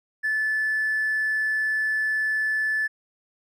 sine tone with hard clipping, 1741 Hz, A6, 19 cents flat, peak -22 dBFS, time 0.23-2.88 s, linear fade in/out 20 ms, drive 1 dB, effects none

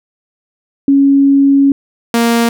sine / sawtooth tone pair in turn, 277.2 / 233.2 Hz, C#4 / A#3, 0 / +1 cents, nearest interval minor third, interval 299 cents, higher first, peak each -5 dBFS, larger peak neither, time 0.88-1.72 / 2.14-2.49 s, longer first, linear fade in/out 2 ms, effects none

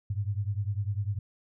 sine beating tone pair, 98.2 / 108.2 Hz, G2 / A2, +4 / -29 cents, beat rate 10 Hz, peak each -30 / -32 dBFS, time 0.1-1.19 s, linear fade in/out 5 ms, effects none

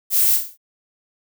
violet noise with echo, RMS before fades -17 dBFS, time 0.1-0.39 s, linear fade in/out 50 ms, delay 31 ms, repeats 6, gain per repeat -5 dB, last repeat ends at 0.576 s, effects none

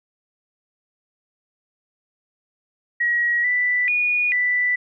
sine tone with pitch steps, 1906 / 1978 / 2453 / 1978 Hz, A#6 / B6 / D#7 / B6, +38 / +2 / -25 / +2 cents, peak -17 dBFS, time 3-4.76 s, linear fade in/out 10 ms, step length 440 ms, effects none

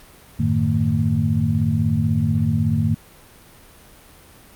sine tone cluster, 92.1 / 108.3 / 153 / 226.3 Hz, F#2 / A2 / D#3 / A3, -7 / -27 / -29 / +49 cents, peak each -24 / -21 / -21 / -22 dBFS, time 0.39-2.95 s, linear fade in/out 10 ms, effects pink hiss -47 dBFS RMS until 4.55 s + Opus 48 kbps

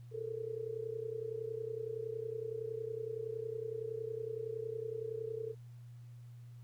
sine tone with amplitude modulation, 444.2 Hz, A4, 16 cents sharp, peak -34 dBFS, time 0.11-5.55 s, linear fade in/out 50 ms, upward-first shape sine, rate 30.8 Hz, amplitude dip 85%, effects added 120 Hz sine -49 dBFS peak until 6.63 s + pink hiss -72 dBFS RMS until 6.63 s

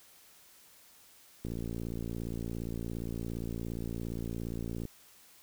click train, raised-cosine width 3 ms, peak -25 dBFS, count 196, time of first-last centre 1.45-4.853 s, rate 57.3 Hz, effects white hiss -59 dBFS RMS until 5.42 s

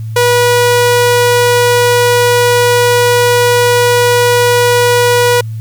sawtooth tone, 485.7 Hz, B4, 29 cents flat, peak -3 dBFS, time 0.16-5.41 s, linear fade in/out 5 ms, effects added 111 Hz sine -18 dBFS peak until 5.6 s + white hiss -47 dBFS RMS until 5.6 s

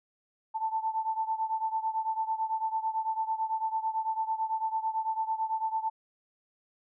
sine beating tone pair, 882 / 891 Hz, A5 / A5, +4 / +22 cents, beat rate 9 Hz, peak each -30 / -33 dBFS, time 0.54-5.9 s, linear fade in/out 20 ms, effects none

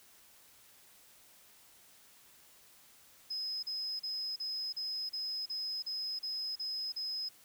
sine tone bursts, 5080 Hz, D#8, 35 cents sharp, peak -35 dBFS, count 11, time 3.3-7.29 s, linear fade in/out 10 ms, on 330 ms, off 36 ms, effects white hiss -61 dBFS RMS until 7.44 s

